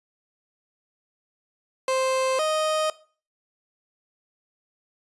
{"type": "tone pair in turn", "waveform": "30% pulse", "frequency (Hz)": [523.3, 622.3], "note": ["C5", "D#5"], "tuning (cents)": [0, 0], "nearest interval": "minor third", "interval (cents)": 300, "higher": "second", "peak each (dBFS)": -19, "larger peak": "neither", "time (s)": [[1.88, 2.39], [2.39, 2.9]], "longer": "neither", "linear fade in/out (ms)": 2, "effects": ["noise-tail reverb RT60 0.4 s tail -19 dB re dry", "resampled to 24000 Hz"]}